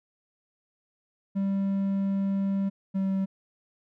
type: tone pair in turn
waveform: triangle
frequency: 196 / 192.74 Hz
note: G3 / G3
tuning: 0 / -29 cents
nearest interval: unison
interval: 29 cents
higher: first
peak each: -22 dBFS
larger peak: neither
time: 1.35-2.7 / 2.94-3.26 s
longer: first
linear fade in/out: 20 ms
effects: none